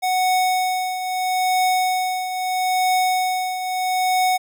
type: tone with tremolo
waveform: square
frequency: 740 Hz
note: F#5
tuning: in tune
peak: -16 dBFS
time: 0.02-4.38 s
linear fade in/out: 20 ms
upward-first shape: triangle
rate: 0.77 Hz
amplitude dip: 65%
effects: none